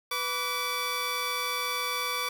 15% pulse tone pair together, 493.9 / 1153.9 Hz, B4 / D6, 0 / -31 cents, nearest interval octave + minor third, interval 1469 cents, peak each -29 / -23 dBFS, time 0.11-2.29 s, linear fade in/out 5 ms, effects 8-bit

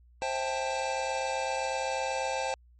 square chord, A minor seventh, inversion first, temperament just, 528 / 660 / 792 / 880 Hz, C5 / E5 / G5 / A5, +16 / +2 / +18 / 0 cents, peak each -34 / -40 / -35 / -36 dBFS, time 0.22-2.54 s, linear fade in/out 0 ms, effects added 60 Hz sine -55 dBFS peak until 2.79 s + MP3 32 kbps

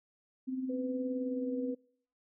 sine tone with tremolo, 259.8 Hz, C4, 12 cents flat, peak -31 dBFS, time 0.47-1.75 s, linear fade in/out 20 ms, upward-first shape sine, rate 19 Hz, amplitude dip 50%
sine tone with pitch glide, 501 to 489.8 Hz, B4 to B4, +25 to -14 cents, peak -37 dBFS, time 0.69-1.75 s, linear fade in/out 10 ms, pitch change -39 cents, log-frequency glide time 1.06-1.56 s
effects noise-tail reverb RT60 0.6 s tail -25 dB re dry

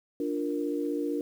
sine chord, Bb major, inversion first, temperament equal, 293.7 / 349.2 / 466.2 Hz, D4 / F4 / Bb4, 0 / 0 / 0 cents, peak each -30 / -34 / -33 dBFS, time 0.2-1.21 s, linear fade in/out 2 ms, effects 9-bit

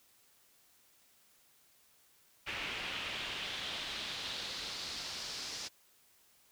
brown noise with band-pass filter sweep, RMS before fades -41 dBFS, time 2.46-5.69 s, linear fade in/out 20 ms, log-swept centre 2600 to 5300 Hz, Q 2.5, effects white hiss -67 dBFS RMS until 6.51 s

